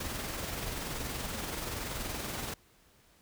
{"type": "noise with amplitude modulation", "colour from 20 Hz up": "pink", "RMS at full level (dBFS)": -36, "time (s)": [0, 2.54], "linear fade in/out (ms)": 5, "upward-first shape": "sine", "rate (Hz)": 21, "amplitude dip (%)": 35, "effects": ["pink hiss -64 dBFS RMS until 3.21 s"]}